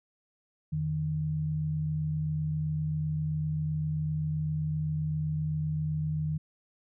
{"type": "tone pair together", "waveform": "sine", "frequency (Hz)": [86.1, 153.8], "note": ["F2", "D#3"], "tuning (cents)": [-24, -20], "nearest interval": "minor seventh", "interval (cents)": 1004, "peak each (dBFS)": [-37, -28], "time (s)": [0.72, 6.38], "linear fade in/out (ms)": 10, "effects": []}